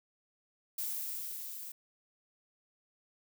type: noise with level ramp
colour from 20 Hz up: violet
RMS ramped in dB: -36 to -45 dBFS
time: 0.78-1.72 s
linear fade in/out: 5 ms
effects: none